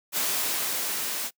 white noise with level ramp, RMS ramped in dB -26 to -31 dBFS, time 0.12-1.31 s, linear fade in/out 50 ms, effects noise-tail reverb RT60 0.1 s tail -24 dB re dry + high-pass 200 Hz 12 dB/octave

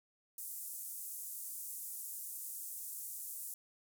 white band-pass noise, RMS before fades -45 dBFS, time 0.38-3.54 s, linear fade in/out 2 ms, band 7900 to 16000 Hz, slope 24 dB/octave, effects none

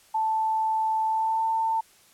sine tone with pitch glide, 880 to 895.4 Hz, A5 to A5, 0 to +30 cents, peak -22 dBFS, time 0.14-1.81 s, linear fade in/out 10 ms, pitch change +30 cents, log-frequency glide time 1.07-1.47 s, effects white hiss -57 dBFS RMS until 2.13 s + low-pass 12000 Hz 12 dB/octave

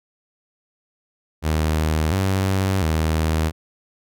sawtooth tone with pitch steps, 78.2 / 95.9 / 79.3 Hz, D#2 / G2 / D#2, +9 / -37 / +33 cents, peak -14 dBFS, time 1.42-3.52 s, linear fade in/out 50 ms, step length 700 ms, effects none

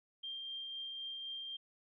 sine tone with tremolo, 3183 Hz, G7, 26 cents sharp, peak -40 dBFS, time 0.23-1.57 s, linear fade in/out 10 ms, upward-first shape triangle, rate 3.9 Hz, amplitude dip 25%, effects none

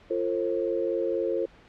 sine tone cluster, 346.1 / 449.7 / 534 Hz, F4 / A4 / C5, -16 / +38 / +35 cents, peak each -29 dBFS, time 0.1-1.46 s, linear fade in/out 10 ms, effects pink hiss -54 dBFS RMS until 1.68 s + low-pass 3000 Hz 12 dB/octave

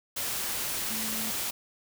sine tone in noise, 220 Hz, A3, in tune, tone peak -38 dBFS, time 0.9-1.31 s, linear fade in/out 10 ms, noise white, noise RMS -32 dBFS, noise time 0.16-1.51 s, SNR -9 dB, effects none

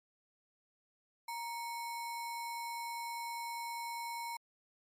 sine tone with sample-and-hold, 935 Hz, A#5, 5 cents sharp, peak -38 dBFS, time 1.28-4.37 s, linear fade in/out 5 ms, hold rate 3150 Hz, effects MP3 64 kbps

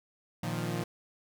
sawtooth chord, Bb suspended fourth, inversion none, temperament equal with one note detuned, 116.88 / 155.56 / 174.61 Hz, Bb2 / Eb3 / F3, +5 / 0 / 0 cents, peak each -32 dBFS, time 0.43-0.84 s, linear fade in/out 5 ms, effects none

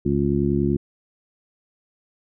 harmonic tone, 70.4 Hz, C#2, 27 cents sharp, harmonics 1 / 2 / 3 / 4 / 5, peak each -28 / -24 / -23 / -26 / -23 dBFS, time 0.05-0.77 s, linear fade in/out 10 ms, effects none

